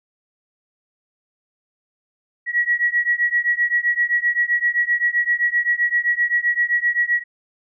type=beating tone pair; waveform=sine; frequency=1916 / 1923.7 Hz; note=A#6 / B6; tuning=+47 / -46 cents; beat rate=7.7 Hz; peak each=-19 / -20 dBFS; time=2.46-7.24 s; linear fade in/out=50 ms; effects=none